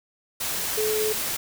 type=tone in noise; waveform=sine; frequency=430.8 Hz; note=A4; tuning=37 cents flat; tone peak=-23 dBFS; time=0.77-1.13 s; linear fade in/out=10 ms; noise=white; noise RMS=-28 dBFS; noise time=0.4-1.37 s; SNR=+2 dB; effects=none